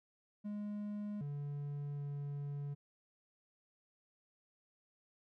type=tone with pitch steps; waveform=triangle; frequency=207.4 / 144 / 143.1 Hz; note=G#3 / D3 / D3; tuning=-2 / -34 / -45 cents; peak=-37 dBFS; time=0.44-2.75 s; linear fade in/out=20 ms; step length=770 ms; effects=none